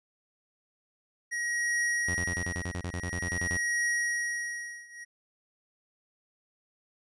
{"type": "tone with tremolo", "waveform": "square", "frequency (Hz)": 1897, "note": "A#6", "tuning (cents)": 30, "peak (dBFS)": -26, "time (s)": [1.31, 5.05], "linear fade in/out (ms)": 20, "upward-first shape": "triangle", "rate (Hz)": 0.49, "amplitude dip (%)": 95}
{"type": "tone bursts", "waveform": "sawtooth", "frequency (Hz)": 88.7, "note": "F2", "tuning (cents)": 27, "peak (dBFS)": -28, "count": 16, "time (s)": [2.08, 3.57], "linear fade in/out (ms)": 5, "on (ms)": 65, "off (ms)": 30}
{"effects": ["resampled to 22050 Hz"]}